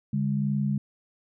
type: tone pair together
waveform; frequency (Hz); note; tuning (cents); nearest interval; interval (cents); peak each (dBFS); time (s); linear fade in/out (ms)
sine; 142.3 / 204.1; C#3 / G#3; +46 / -30; tritone; 624; -26; 0.13-0.78; 5
effects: none

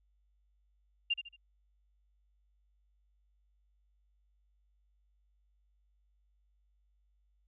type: tone with echo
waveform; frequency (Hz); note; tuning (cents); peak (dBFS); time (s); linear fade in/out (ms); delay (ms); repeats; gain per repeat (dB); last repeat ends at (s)
sine; 2794; F7; 0; -27; 1.1-1.14; 10; 75; 3; -9; 1.365
effects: added 50 Hz sine -69 dBFS peak until 7.47 s

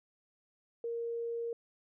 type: tone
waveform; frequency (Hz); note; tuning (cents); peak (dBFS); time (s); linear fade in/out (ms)
sine; 466.2; A#4; 0; -34; 0.84-1.53; 2
effects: none

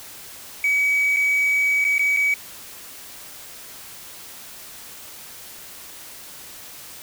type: tone with dropouts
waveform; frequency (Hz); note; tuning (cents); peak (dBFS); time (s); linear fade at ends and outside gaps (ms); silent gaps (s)
triangle; 2272; C#7; +42; -14; 0.64-2.34; 2; 1.163-1.168 / 1.843-1.849 / 1.982-1.993 / 2.165-2.17
effects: tanh soft clip ceiling -12 dBFS + white hiss -40 dBFS RMS until 7.02 s

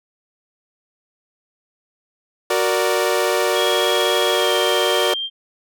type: chord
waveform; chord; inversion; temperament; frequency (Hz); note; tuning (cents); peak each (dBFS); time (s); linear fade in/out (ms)
sawtooth; Gb augmented; none; equal; 370 / 466.2 / 587.3; Gb4 / Bb4 / D5; 0 / 0 / 0; -17; 2.5-5.14; 5
type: tone with pitch glide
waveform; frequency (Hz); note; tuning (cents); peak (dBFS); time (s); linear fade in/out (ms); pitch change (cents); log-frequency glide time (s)
sine; 3300 to 3178; G#7 to G7; -12 to +23; -22; 3.53-5.3; 50; -65; 4.32-4.52
effects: none

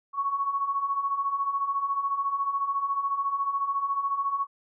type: beating tone pair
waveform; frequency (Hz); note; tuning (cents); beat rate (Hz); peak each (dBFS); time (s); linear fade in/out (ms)
sine; 1100 / 1114; C#6 / C#6; -14 / +8; 14; -32 / -26; 0.13-4.47; 50
effects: none

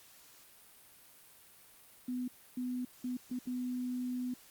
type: tone bursts at uneven times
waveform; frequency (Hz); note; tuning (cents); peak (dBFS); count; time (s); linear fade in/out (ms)
sine; 249.8; B3; +20; -34; 5; 2.08-2.28 / 2.57-2.85 / 3.04-3.17 / 3.31-3.39 / 3.47-4.34; 5
effects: white hiss -59 dBFS RMS until 4.5 s + Opus 48 kbps

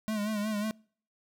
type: tone with vibrato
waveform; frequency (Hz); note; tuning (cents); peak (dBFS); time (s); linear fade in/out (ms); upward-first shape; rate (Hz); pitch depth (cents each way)
square; 211.5; G#3; +32; -30; 0.08-0.71; 0; sine; 5.5; 61
effects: noise-tail reverb RT60 0.5 s tail -26 dB re dry

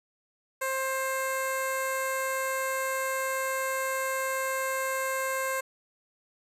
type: tone with notch filter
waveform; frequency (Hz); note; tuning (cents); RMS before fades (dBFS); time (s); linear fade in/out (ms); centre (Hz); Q
10% pulse; 529; C5; +19; -30; 0.61-5.61; 10; 3300; 1
effects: resampled to 32000 Hz + 10-bit

